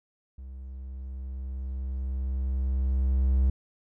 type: tone with level ramp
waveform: triangle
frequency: 65.4 Hz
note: C2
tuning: in tune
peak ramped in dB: -37 to -17 dBFS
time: 0.38-3.5 s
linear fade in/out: 5 ms
effects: none